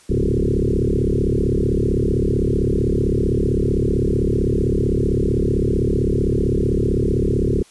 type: tone with frequency modulation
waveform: sine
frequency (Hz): 145.4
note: D3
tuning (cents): -17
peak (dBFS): -15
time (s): 0.09-7.63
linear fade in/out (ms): 10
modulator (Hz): 35.6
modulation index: 8
effects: white hiss -50 dBFS RMS until 7.7 s + resampled to 24000 Hz